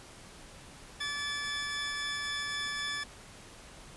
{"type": "tone pair together", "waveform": "20% pulse", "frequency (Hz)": [1156.6, 1733], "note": ["D6", "A6"], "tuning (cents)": [-27, -27], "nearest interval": "perfect fifth", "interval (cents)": 700, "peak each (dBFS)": [-36, -29], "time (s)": [1, 3.04], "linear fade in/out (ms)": 10, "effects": ["pink hiss -51 dBFS RMS until 3.96 s", "resampled to 24000 Hz"]}